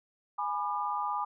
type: chord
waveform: sine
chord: G# diminished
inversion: none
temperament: equal with one note detuned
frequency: 830.6 / 987.8 / 1204.2 Hz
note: G#5 / B5 / D6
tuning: 0 / 0 / +43 cents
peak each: -34 dBFS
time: 0.38-1.25 s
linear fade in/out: 10 ms
effects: none